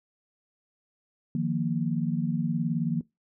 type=chord; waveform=sine; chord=Eb suspended second; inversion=none; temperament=equal; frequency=155.56 / 174.61 / 233.1 Hz; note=Eb3 / F3 / Bb3; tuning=0 / 0 / 0 cents; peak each=-29 dBFS; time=1.35-3.01 s; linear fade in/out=2 ms; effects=noise-tail reverb RT60 0.2 s tail -21 dB re dry